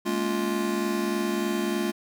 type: chord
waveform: square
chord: Bb minor seventh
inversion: third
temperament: just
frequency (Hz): 209.8 / 233.1 / 279.7 / 349.6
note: Ab3 / Bb3 / Db4 / F4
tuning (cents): +18 / 0 / +16 / +2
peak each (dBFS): -30 / -34 / -34 / -29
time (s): 0.05-1.92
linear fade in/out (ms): 20
effects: none